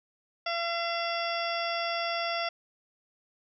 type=harmonic tone; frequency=680 Hz; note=F5; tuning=46 cents flat; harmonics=1 / 2 / 3 / 4 / 5 / 7 / 8; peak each=-32 / -35 / -37 / -38 / -39 / -40 / -41 dBFS; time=0.46-2.49 s; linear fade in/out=5 ms; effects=none